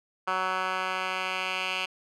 10% pulse tone with band-pass filter sweep, 186.5 Hz, F#3, 14 cents sharp, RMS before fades -30 dBFS, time 0.27-1.86 s, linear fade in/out 10 ms, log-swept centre 1400 to 2600 Hz, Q 2.3, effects none

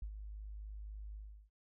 sine tone with ADSR envelope, 51.91 Hz, G#1, in tune, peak -38 dBFS, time 0.02-1.5 s, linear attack 4 ms, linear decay 74 ms, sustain -6 dB, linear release 350 ms, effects none

